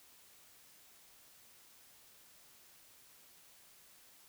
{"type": "silence", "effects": ["white hiss -62 dBFS RMS until 4.28 s"]}